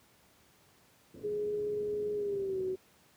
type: low-pass noise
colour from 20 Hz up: white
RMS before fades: -49 dBFS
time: 1.14-2.76 s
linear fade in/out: 5 ms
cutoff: 500 Hz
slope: 48 dB/octave
type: tone with pitch glide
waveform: sine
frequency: 417.7 to 374.3 Hz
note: G#4 to F#4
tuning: +10 to +20 cents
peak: -31 dBFS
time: 1.23-2.76 s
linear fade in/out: 20 ms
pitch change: -190 cents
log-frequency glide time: 2.15-2.62 s
effects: pink hiss -64 dBFS RMS until 3.16 s + high-pass 80 Hz 12 dB/octave